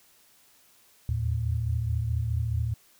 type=tone cluster; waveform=sine; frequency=79.1 / 83.8 / 113.3 Hz; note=D#2 / E2 / A#2; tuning=+29 / +29 / -49 cents; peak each=-29 / -36 / -27 dBFS; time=1.09-2.74 s; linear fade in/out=0 ms; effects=white hiss -60 dBFS RMS until 2.99 s